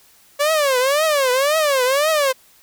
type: tone with vibrato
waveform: sawtooth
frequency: 564 Hz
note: C#5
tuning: 30 cents sharp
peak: -11 dBFS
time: 0.39-2.33 s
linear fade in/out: 20 ms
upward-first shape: triangle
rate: 1.9 Hz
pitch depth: 240 cents each way
effects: white hiss -52 dBFS RMS until 2.62 s